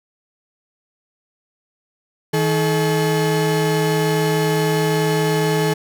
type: tone pair together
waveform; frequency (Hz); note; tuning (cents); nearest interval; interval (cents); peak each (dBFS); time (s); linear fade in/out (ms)
35% pulse; 158.9 / 429.6; D#3 / A4; +37 / -41; octave + perfect fourth; 1722; -17; 2.33-5.74; 10
effects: none